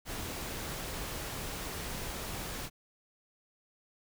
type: noise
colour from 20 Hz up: pink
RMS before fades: -39 dBFS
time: 0.05-2.7 s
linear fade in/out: 50 ms
effects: none